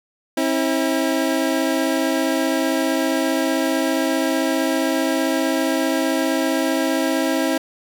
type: tone pair together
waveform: 25% pulse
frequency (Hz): 268.3 / 323.6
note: C4 / E4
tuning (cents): +44 / -32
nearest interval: minor third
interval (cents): 324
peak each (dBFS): -17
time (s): 0.37-7.58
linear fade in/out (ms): 5
effects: none